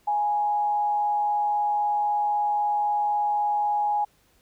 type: tone with frequency modulation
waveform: sine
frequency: 830.6 Hz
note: G#5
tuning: in tune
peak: -21 dBFS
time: 0.07-4.05 s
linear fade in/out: 10 ms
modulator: 135 Hz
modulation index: 0.23
effects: pink hiss -63 dBFS RMS until 4.41 s